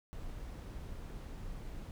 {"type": "noise", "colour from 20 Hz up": "brown", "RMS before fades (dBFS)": -44, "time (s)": [0.13, 1.91], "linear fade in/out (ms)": 0, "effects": []}